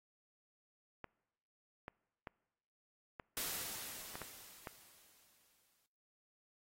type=clicks; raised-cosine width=0.5 ms; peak=-30 dBFS; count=8; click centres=1.043 / 1.881 / 2.272 / 3.198 / 3.376 / 4.155 / 4.217 / 4.672 s
type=noise with exponential decay; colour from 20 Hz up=white; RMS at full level=-39 dBFS; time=3.37-5.86 s; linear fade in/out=0 ms; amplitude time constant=540 ms
effects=noise-tail reverb RT60 1.0 s tail -24 dB re dry + AAC 48 kbps